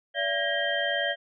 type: tone cluster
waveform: sine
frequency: 577 / 676 / 1628 / 1888 / 3155 Hz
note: D5 / E5 / G#6 / A#6 / G7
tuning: -31 / +43 / -35 / +22 / +10 cents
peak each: -31 dBFS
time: 0.14-1.16 s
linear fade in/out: 50 ms
effects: none